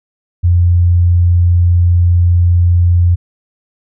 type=tone; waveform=sine; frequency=87.5 Hz; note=F2; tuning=4 cents sharp; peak=-6 dBFS; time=0.43-3.16 s; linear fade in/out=20 ms; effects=none